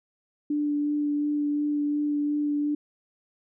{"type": "tone with vibrato", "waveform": "sine", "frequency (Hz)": 293.7, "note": "D4", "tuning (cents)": 0, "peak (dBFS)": -23, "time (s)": [0.5, 2.75], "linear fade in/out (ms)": 5, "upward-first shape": "sine", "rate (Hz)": 2.8, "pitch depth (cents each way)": 11, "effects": []}